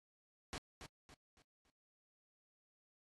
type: noise with echo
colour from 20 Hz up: pink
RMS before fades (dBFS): -44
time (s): 0.53-0.58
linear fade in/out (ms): 0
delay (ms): 280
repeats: 4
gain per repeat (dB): -8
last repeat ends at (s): 1.7
effects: low-pass 8000 Hz 12 dB/octave + AAC 32 kbps